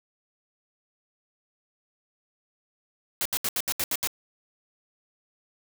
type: noise bursts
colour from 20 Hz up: white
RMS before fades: -27 dBFS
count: 8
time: 3.21-4.073 s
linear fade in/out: 0 ms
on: 44 ms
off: 73 ms
effects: none